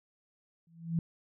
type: tone with exponential growth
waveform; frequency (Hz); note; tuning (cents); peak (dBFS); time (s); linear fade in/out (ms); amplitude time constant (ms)
sine; 166.2; E3; +15; -24; 0.67-0.99; 2; 69
effects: none